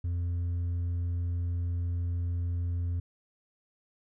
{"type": "tone with hard clipping", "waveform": "triangle", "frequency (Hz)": 86.8, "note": "F2", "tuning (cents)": -10, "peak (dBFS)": -27, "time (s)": [0.04, 3], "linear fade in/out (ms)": 5, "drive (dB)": 1, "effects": []}